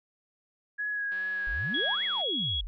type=tone with vibrato; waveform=sine; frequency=1668 Hz; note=G#6; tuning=7 cents sharp; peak=-29 dBFS; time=0.78-1.96 s; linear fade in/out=20 ms; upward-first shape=sine; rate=2.5 Hz; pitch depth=19 cents each way
type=click train; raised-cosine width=0.3 ms; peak=-35 dBFS; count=208; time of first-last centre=1.12-2.215 s; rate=189 Hz
type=exponential two-way sweep; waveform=sine; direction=up then down; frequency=36 to 2217 to 36 Hz; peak=-33 dBFS; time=1.47-2.67 s; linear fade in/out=0 ms; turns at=2.04 s
type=tone; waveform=sine; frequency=3331 Hz; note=G#7; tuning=4 cents sharp; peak=-28 dBFS; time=1.74-2.61 s; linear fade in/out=5 ms
effects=none